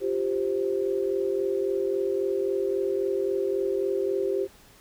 sine chord, F suspended second, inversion none, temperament just, 349.2 / 392.9 / 523.8 Hz, F4 / G4 / C5, 0 / +4 / +2 cents, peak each -31 / -25 / -31 dBFS, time 0-4.48 s, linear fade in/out 50 ms, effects pink hiss -54 dBFS RMS until 4.8 s

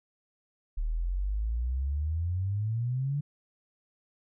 sine exponential sweep, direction up, 37 to 147.3 Hz, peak -27 dBFS, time 0.77-3.21 s, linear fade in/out 10 ms, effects none

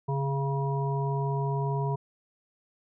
harmonic tone with a mistuned harmonic, 137.6 Hz, C#3, 12 cents flat, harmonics 1 / 3 / 5 / 7, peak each -27 / -34 / -39 / -34 dBFS, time 0.08-1.96 s, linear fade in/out 10 ms, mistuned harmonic 1, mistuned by +22 cents, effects none

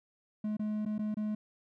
triangle tone with dropouts, 212.6 Hz, G#3, 41 cents sharp, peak -29 dBFS, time 0.44-1.35 s, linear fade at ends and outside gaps 5 ms, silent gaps 0.569-0.594 / 0.852-0.86 / 0.982-0.991 / 1.144-1.169 s, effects none

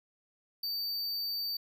square tone, 4606 Hz, D8, 34 cents flat, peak -33 dBFS, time 0.63-1.57 s, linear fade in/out 5 ms, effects none

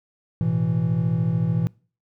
triangle chord, A suspended second, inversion none, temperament just, 110 / 123.75 / 165 Hz, A2 / B2 / E3, 0 / +4 / +2 cents, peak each -24 / -23 / -20 dBFS, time 0.41-1.67 s, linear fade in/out 0 ms, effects noise-tail reverb RT60 0.4 s tail -24 dB re dry

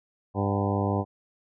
harmonic tone with a mistuned harmonic, 100 Hz, G2, 35 cents sharp, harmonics 1 / 2 / 3 / 4 / 5 / 6 / 7 / 8 / 9 / 10, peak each -27 / -30 / -32 / -33 / -34 / -35 / -35 / -36 / -37 / -37 dBFS, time 0.34-1.05 s, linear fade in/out 50 ms, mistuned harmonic 7, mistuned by +83 cents, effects none

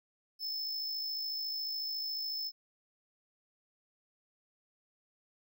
square tone with amplitude modulation, 5250 Hz, E8, 8 cents flat, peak -34 dBFS, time 0.39-2.52 s, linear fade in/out 50 ms, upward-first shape sine, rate 54 Hz, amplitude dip 30%, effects none

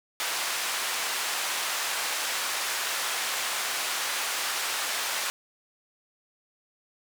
pink band-pass noise, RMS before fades -30 dBFS, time 0.2-5.3 s, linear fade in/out 0 ms, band 1000 to 12000 Hz, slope 12 dB/octave, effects none

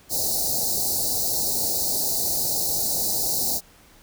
white band-stop noise, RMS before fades -24 dBFS, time 0.09-3.61 s, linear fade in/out 50 ms, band 860 to 4000 Hz, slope 96 dB/octave, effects pink hiss -53 dBFS RMS until 4.02 s

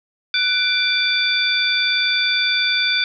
sine tone cluster, 1489 / 2350 / 3519 / 4630 Hz, F#6 / D7 / A7 / D8, +11 / +1 / 0 / -25 cents, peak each -23 / -21 / -20 / -22 dBFS, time 0.34-3.04 s, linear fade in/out 2 ms, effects none

